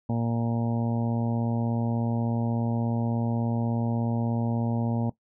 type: harmonic tone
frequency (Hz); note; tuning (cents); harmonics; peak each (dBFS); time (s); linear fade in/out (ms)
116.54; A#2; 0; 1 / 2 / 3 / 4 / 5 / 6 / 7 / 8; -27 / -27 / -41 / -39 / -38 / -42 / -40 / -43; 0.09-5.1; 5
effects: noise-tail reverb RT60 0.1 s tail -18 dB re dry